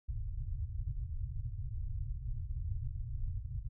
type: low-pass noise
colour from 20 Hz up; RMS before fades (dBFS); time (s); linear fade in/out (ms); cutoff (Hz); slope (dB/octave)
pink; -38; 0.08-3.69; 10; 130; 96
effects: none